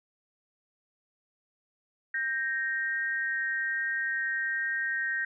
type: tone pair together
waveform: sine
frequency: 1575.3 / 1864.7 Hz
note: G6 / A#6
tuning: +8 / 0 cents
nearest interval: minor third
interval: 292 cents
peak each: -31 / -30 dBFS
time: 2.14-5.25 s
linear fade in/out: 5 ms
effects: none